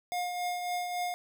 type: tone with tremolo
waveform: square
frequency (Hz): 713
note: F5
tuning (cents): +36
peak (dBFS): -30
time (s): 0.12-1.14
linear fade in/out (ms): 0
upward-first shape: triangle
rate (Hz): 3.6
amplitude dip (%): 45
effects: 11-bit